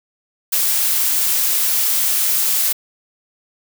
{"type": "noise", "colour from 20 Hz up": "blue", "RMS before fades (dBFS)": -17, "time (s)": [0.52, 2.73], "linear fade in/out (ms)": 10, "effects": []}